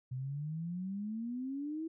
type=exponential sweep; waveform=sine; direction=up; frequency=125.1 to 329.6 Hz; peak=-36 dBFS; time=0.11-1.88 s; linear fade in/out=10 ms; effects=none